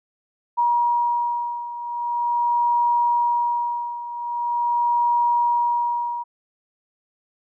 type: beating tone pair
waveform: sine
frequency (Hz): 954 / 954.43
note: A#5 / A#5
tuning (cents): +40 / +41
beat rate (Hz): 0.43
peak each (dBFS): -20 / -24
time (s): 0.57-6.24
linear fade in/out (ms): 20
effects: none